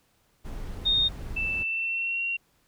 brown noise, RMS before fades -36 dBFS, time 0.44-1.64 s, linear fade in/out 20 ms
sine tone, 3689 Hz, A#7, 19 cents flat, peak -20 dBFS, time 0.85-1.09 s, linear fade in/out 20 ms
sine tone with pitch glide, 2654 to 2748 Hz, E7 to F7, +11 to -29 cents, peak -26 dBFS, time 1.36-2.37 s, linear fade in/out 10 ms, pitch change +60 cents, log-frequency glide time 1.6-2.24 s
effects pink hiss -67 dBFS RMS until 2.67 s

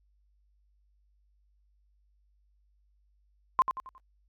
sine tone with echo, 1046.5 Hz, C6, in tune, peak -18 dBFS, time 3.59-3.62 s, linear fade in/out 0 ms, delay 90 ms, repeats 4, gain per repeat -8 dB, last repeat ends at 3.98 s, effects added 50 Hz sine -65 dBFS peak until 4.28 s + AAC 64 kbps

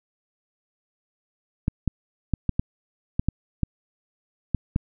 clicks, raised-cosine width 5 ms, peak -9 dBFS, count 10, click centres 1.681 / 1.877 / 2.337 / 2.493 / 2.595 / 3.195 / 3.286 / 3.633 / 4.547 / 4.761 s, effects none

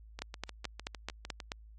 two click trains, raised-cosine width 0.2 ms, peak -19 / -24 dBFS, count 7 / 9, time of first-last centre 0.22-1.519 / 0.19-1.402 s, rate 4.62 / 6.6 Hz, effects added 54 Hz sine -51 dBFS peak until 1.78 s + AAC 32 kbps

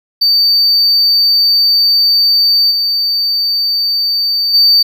triangle tone with level steps, 4597 Hz, D8, 38 cents flat, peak -6 / -10 / -4 dBFS, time 0.21-4.83 s, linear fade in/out 10 ms, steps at 2.7 / 4.53 s, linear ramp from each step 20 ms, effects none

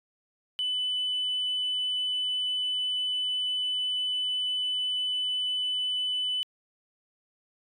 sine tone, 2998 Hz, F#7, 22 cents sharp, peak -25 dBFS, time 0.59-6.43 s, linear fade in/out 0 ms, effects tanh soft clip ceiling -23 dBFS

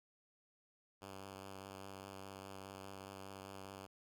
5% pulse tone with vibrato, 97.1 Hz, G2, 16 cents flat, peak -38 dBFS, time 1.01-3.87 s, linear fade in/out 20 ms, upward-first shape sine, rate 4.9 Hz, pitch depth 18 cents each way, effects none

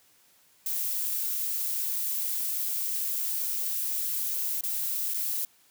violet noise with dropouts, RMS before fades -30 dBFS, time 0.66-5.45 s, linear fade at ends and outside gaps 2 ms, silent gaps 4.61-4.636 / 5.138-5.143 s, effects white hiss -62 dBFS RMS until 5.7 s + high-pass 80 Hz 12 dB/octave

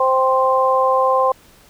harmonic tone, 261.6 Hz, C4, in tune, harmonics 2 / 3 / 4, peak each -16 / -20 / -16 dBFS, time 0-1.32 s, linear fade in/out 5 ms, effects pink hiss -49 dBFS RMS until 1.69 s

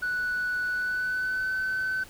sine tone with pitch glide, 1480 to 1522.5 Hz, F#6 to F#6, 0 to +49 cents, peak -24 dBFS, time 0.02-2.04 s, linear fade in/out 10 ms, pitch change +49 cents, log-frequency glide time 0.71-1.54 s, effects tanh soft clip ceiling -24 dBFS + pink hiss -49 dBFS RMS until 2.09 s

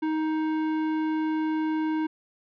triangle tone with tanh clipping, 313.4 Hz, D#4, 13 cents sharp, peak -26 dBFS, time 0.02-2.07 s, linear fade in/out 10 ms, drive 18 dB, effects none

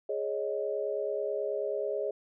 sine chord, Ab suspended fourth, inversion none, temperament just, 415.3 / 553.7 / 623 Hz, Ab4 / Db5 / Eb5, 0 / -2 / +2 cents, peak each -33 / -34 / -35 dBFS, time 0.09-2.11 s, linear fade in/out 5 ms, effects none

